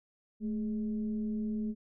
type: tone with frequency modulation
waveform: sine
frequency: 216.6 Hz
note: A3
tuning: 27 cents flat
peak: -31 dBFS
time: 0.4-1.75 s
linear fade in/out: 50 ms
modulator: 198 Hz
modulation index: 0.37
effects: none